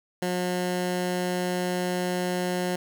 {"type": "tone", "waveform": "15% pulse", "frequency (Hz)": 180, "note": "F#3", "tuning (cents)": -47, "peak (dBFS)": -19, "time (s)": [0.22, 2.76], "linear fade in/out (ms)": 5, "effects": []}